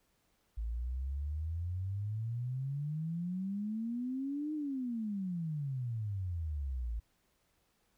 sine exponential two-way sweep, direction up then down, 54 to 309.7 to 54 Hz, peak -34 dBFS, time 0.57-7 s, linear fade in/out 10 ms, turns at 4.54 s, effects pink hiss -75 dBFS RMS until 7.97 s

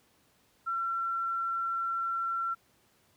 sine tone, 1356 Hz, E6, 49 cents sharp, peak -29 dBFS, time 0.66-2.55 s, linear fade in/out 20 ms, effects pink hiss -67 dBFS RMS until 3.16 s + high-pass 80 Hz 12 dB/octave

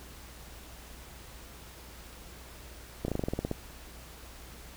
slowing click train, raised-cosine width 2 ms, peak -17 dBFS, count 11, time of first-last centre 3.05-3.514 s, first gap 32 ms, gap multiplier 1.08, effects added 60 Hz sine -50 dBFS peak until 4.76 s + pink hiss -50 dBFS RMS until 4.76 s

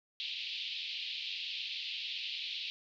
pink band-pass noise, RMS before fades -40 dBFS, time 0.2-2.7 s, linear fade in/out 0 ms, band 2600 to 4300 Hz, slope 48 dB/octave, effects none

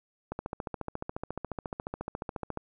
click train, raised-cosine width 1 ms, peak -20 dBFS, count 33, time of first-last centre 0.32-2.574 s, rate 14.2 Hz, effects none

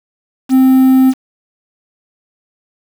triangle tone with quantisation, 261.6 Hz, C4, in tune, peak -3 dBFS, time 0.49-1.14 s, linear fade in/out 50 ms, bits 5, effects none

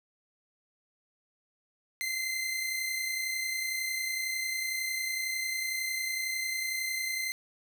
sawtooth tone pair together, 2046 / 2077 Hz, C7 / C7, -39 / -13 cents, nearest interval unison, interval 26 cents, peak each -36 / -28 dBFS, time 2.01-7.32 s, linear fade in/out 0 ms, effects none

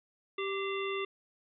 harmonic tone with a mistuned harmonic, 391.1 Hz, G4, 4 cents flat, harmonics 1 / 3 / 5 / 7 / 9, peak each -34 / -39 / -41 / -42 / -44 dBFS, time 0.38-1.05 s, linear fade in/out 5 ms, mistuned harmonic 5, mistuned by +84 cents, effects none

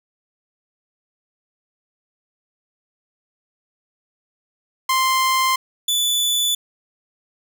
sawtooth tone pair in turn, 1046.5 / 3476 Hz, C6 / A7, 0 / -22 cents, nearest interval octave + major sixth, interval 2078 cents, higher second, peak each -12 / -14 dBFS, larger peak first, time 4.89-5.56 / 5.88-6.55 s, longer neither, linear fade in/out 5 ms, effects none

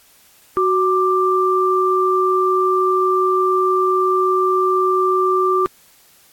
sine tone pair together, 372 / 1181 Hz, F#4 / D6, +9 / +9 cents, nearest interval octave + minor sixth, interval 2000 cents, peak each -16 dBFS, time 0.57-5.66 s, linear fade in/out 0 ms, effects white hiss -51 dBFS RMS until 6.32 s + AAC 64 kbps

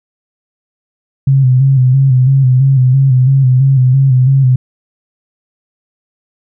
sine tone with vibrato, 131.6 Hz, C3, 10 cents sharp, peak -5 dBFS, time 1.27-4.56 s, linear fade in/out 5 ms, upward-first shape square, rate 3 Hz, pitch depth 55 cents each way, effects none

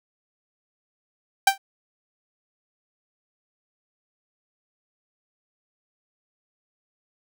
sawtooth tone with exponential decay, 783 Hz, G5, 2 cents flat, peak -7 dBFS, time 1.47-1.58 s, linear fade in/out 5 ms, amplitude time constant 22 ms, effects none

